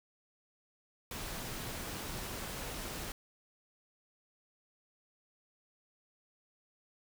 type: noise with amplitude modulation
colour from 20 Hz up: pink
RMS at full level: -40 dBFS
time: 1.11-3.12 s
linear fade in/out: 2 ms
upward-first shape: sine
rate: 276 Hz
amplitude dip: 30%
effects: none